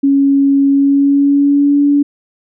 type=tone with pitch glide; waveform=sine; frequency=277.2 to 286.5 Hz; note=C#4 to D4; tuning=0 to -43 cents; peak=-7 dBFS; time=0.03-2.03 s; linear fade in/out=10 ms; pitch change=+57 cents; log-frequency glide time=0.69-1.82 s; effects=none